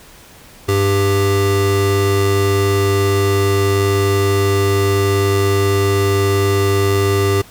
square tone pair together, 98.77 / 395.4 Hz, G2 / G4, +14 / +15 cents, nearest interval 2 octaves, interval 2401 cents, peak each -16 dBFS, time 0.68-7.42 s, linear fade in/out 10 ms, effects pink hiss -42 dBFS RMS until 7.5 s

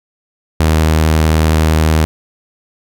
sawtooth tone with vibrato, 78.8 Hz, D#2, 23 cents sharp, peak -5 dBFS, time 0.6-2.05 s, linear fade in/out 0 ms, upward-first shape sine, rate 11 Hz, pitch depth 12 cents each way, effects none

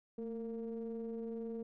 triangle ring-modulated tone, 117.3 Hz, A#2, 11 cents sharp, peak -34 dBFS, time 0.18-1.63 s, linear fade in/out 5 ms, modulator 341 Hz, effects none

